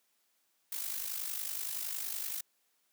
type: noise with amplitude modulation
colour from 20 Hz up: blue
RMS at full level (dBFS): -35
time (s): 0.72-2.41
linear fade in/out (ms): 5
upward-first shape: sine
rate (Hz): 50.7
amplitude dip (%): 65
effects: white hiss -75 dBFS RMS until 2.92 s + high-pass 200 Hz 12 dB/octave